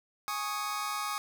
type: chord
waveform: sawtooth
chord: Ab suspended fourth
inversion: none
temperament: just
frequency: 830.6 / 1107.5 / 1245.9 Hz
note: Ab5 / Db6 / Eb6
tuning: 0 / -2 / +2 cents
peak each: -35 / -33 / -31 dBFS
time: 0.28-1.18 s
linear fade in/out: 0 ms
effects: 10-bit